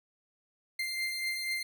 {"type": "beating tone pair", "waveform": "30% pulse", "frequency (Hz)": [2093, 2097.1], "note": ["C7", "C7"], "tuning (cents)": [0, 3], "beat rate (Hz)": 4.1, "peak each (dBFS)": [-30, -37], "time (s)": [0.79, 1.63], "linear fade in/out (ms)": 5, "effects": []}